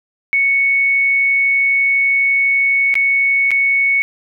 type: tone with dropouts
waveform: sine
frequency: 2217 Hz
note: C#7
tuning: in tune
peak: -11 dBFS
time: 0.33-4.02 s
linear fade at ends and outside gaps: 0 ms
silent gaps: 2.941-2.954 / 3.507-3.515 s
effects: none